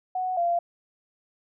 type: tone pair in turn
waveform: sine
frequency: 740 / 690 Hz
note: F#5 / F5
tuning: 0 / -21 cents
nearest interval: minor second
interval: 121 cents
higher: first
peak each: -25 / -21 dBFS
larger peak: second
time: 0.15-0.37 / 0.37-0.59 s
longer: neither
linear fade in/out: 5 ms
effects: none